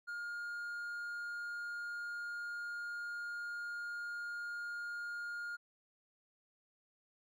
triangle tone, 1418 Hz, F6, 26 cents sharp, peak -38 dBFS, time 0.07-5.57 s, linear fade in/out 20 ms, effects none

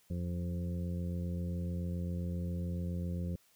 harmonic tone with a mistuned harmonic, 87.31 Hz, F2, in tune, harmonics 1 / 2 / 3 / 4 / 5 / 6, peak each -36 / -37 / -51 / -51 / -53 / -50 dBFS, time 0.1-3.36 s, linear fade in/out 5 ms, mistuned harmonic 1, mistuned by -20 cents, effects white hiss -68 dBFS RMS until 3.55 s

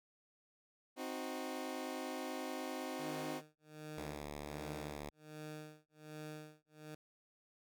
20% pulse chord, C diminished, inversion none, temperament equal with one note detuned, 261.6 / 311.1 / 367 Hz, C4 / Eb4 / Gb4, 0 / 0 / -14 cents, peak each -39 / -41 / -42 dBFS, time 0.96-3.42 s, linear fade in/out 50 ms
15% pulse tone with tremolo, 153.3 Hz, D#3, 25 cents flat, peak -39 dBFS, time 2.99-6.95 s, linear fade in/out 5 ms, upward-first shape sine, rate 1.3 Hz, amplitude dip 100%
5% pulse tone, 73.42 Hz, D2, in tune, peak -33 dBFS, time 3.97-5.1 s, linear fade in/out 10 ms
effects none

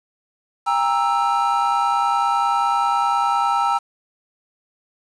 triangle chord, E diminished, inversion first, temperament equal with one note detuned, 802.3 / 932.3 / 1318.5 Hz, G5 / Bb5 / E6, +40 / 0 / 0 cents, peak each -19 dBFS, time 0.66-3.79 s, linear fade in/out 20 ms, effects resampled to 22050 Hz + 7-bit

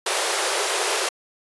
pink high-pass noise, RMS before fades -23 dBFS, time 0.06-1.09 s, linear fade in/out 5 ms, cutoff 360 Hz, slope 96 dB/octave, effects resampled to 24000 Hz

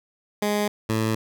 15% pulse tone pair in turn, 207.7 / 110.6 Hz, G#3 / A2, 0 / +9 cents, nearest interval major seventh, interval 1091 cents, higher first, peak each -15 dBFS, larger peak neither, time 0.42-0.68 / 0.89-1.15 s, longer neither, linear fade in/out 5 ms, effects none

